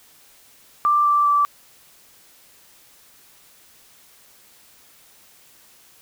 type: tone with pitch steps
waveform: sine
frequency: 1180 / 1171.2 / 1162.4 Hz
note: D6 / D6 / D6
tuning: +8 / -5 / -18 cents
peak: -14 dBFS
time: 0.85-1.45 s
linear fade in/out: 0 ms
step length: 200 ms
effects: white hiss -52 dBFS RMS until 6.01 s